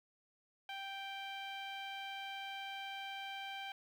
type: tone with low-pass filter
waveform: sawtooth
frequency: 784 Hz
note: G5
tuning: in tune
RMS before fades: -45 dBFS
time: 0.69-3.72 s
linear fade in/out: 2 ms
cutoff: 3000 Hz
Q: 3.3
effects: 11-bit